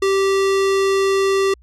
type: tone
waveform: square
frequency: 389.7 Hz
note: G4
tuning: 10 cents flat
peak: -15 dBFS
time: 0.02-1.54 s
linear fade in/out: 5 ms
effects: added 60 Hz sine -46 dBFS peak until 1.62 s + low-pass 8000 Hz 12 dB/octave